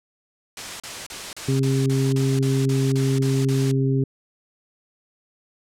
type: noise bursts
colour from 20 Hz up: white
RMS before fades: -32 dBFS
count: 12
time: 0.57-3.715 s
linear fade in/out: 2 ms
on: 230 ms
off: 35 ms
type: harmonic tone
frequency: 134.2 Hz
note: C3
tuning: 44 cents sharp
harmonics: 1 / 2 / 3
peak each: -19 / -24 / -26 dBFS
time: 1.48-4.04 s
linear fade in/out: 5 ms
effects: low-pass 8000 Hz 12 dB/octave